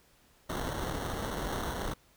pink noise with sample-and-hold, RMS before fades -35 dBFS, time 0.49-1.94 s, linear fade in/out 10 ms, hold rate 2450 Hz, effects pink hiss -64 dBFS RMS until 2.16 s

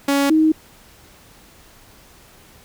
sawtooth / sine tone pair in turn, 280 / 314.3 Hz, C#4 / D#4, +18 / +18 cents, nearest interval major second, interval 200 cents, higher second, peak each -11 dBFS, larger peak neither, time 0.08-0.3 / 0.3-0.52 s, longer neither, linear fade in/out 5 ms, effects pink hiss -48 dBFS RMS until 2.64 s

